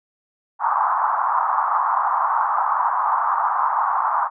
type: band-pass noise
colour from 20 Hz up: white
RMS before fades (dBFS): -20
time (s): 0.59-4.3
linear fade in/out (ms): 50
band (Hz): 830 to 1200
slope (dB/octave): 48
effects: none